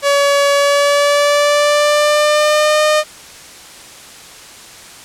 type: tone with pitch glide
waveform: sawtooth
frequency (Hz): 566 to 610.1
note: C#5 to D#5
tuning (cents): +36 to -34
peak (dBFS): -6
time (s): 0.02-3.04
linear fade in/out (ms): 50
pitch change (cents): +130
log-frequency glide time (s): 0.53-2.83
effects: white hiss -36 dBFS RMS until 5.04 s + low-pass 9000 Hz 12 dB/octave